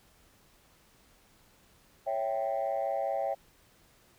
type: chord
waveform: sine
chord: C# diminished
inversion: none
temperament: equal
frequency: 554.4 / 659.3 / 784 Hz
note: C#5 / E5 / G5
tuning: 0 / 0 / 0 cents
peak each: -32 dBFS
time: 2.06-3.35 s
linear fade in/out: 20 ms
effects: tanh soft clip ceiling -23 dBFS + pink hiss -63 dBFS RMS until 4.18 s